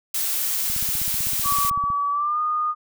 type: noise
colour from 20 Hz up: blue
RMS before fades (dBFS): -24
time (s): 0.14-1.7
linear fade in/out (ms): 5
type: click train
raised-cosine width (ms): 5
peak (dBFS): -24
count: 20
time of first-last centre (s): 0.7-1.903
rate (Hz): 15.8
type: tone with pitch glide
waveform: sine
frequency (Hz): 1144 to 1226.1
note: D6 to D#6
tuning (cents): -46 to -26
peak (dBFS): -20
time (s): 1.43-2.75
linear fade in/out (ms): 50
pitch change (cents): +120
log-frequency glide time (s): 2.11-2.4
effects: none